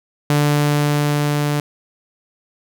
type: tone with level ramp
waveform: sawtooth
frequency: 146.83 Hz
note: D3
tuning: in tune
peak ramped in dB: -9 to -13 dBFS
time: 0.3-1.6 s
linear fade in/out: 2 ms
effects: none